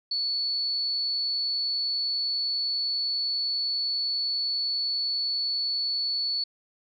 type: tone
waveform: sine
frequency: 4435 Hz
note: C#8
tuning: in tune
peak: -25 dBFS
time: 0.11-6.44 s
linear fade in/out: 5 ms
effects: none